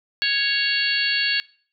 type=harmonic tone; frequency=554.4 Hz; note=C#5; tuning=in tune; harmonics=3 / 4 / 5 / 6 / 7 / 8; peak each=-24 / -30 / -24 / -28 / -32 / -23 dBFS; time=0.22-1.4 s; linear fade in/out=0 ms; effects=noise-tail reverb RT60 0.5 s tail -23 dB re dry